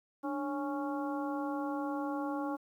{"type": "harmonic tone with a mistuned harmonic", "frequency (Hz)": 277.2, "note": "C#4", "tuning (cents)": 0, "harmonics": [1, 2, 3, 4, 5], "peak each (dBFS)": [-35, -41, -40, -43, -47], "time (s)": [0.23, 2.57], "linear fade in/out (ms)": 20, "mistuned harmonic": 1, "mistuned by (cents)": 99, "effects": ["11-bit"]}